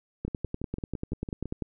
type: two click trains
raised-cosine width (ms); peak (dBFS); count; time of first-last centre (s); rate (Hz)
3; -18 / -22; 15 / 8; 0.25-1.623 / 0.28-1.456; 10.2 / 5.95
effects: none